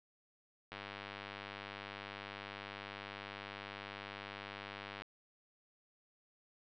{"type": "click train", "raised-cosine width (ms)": 0.3, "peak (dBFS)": -28, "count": 431, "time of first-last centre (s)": [0.72, 5.02], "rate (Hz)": 100, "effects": ["low-pass 5000 Hz 12 dB/octave"]}